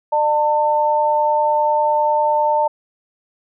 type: tone pair together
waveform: sine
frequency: 600 / 897.5 Hz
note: D5 / A5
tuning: +37 / +34 cents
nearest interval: perfect fifth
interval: 697 cents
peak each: -18 / -15 dBFS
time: 0.12-2.68 s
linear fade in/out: 10 ms
effects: none